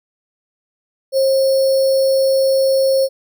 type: tone with sample-and-hold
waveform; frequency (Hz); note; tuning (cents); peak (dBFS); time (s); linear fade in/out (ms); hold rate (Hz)
sine; 536; C5; +42; -11; 1.12-3.09; 50; 4900
effects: none